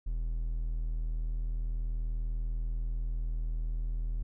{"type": "tone", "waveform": "triangle", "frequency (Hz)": 40.2, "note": "E1", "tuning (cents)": -43, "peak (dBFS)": -28, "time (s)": [0.06, 4.23], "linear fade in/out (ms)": 10, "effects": []}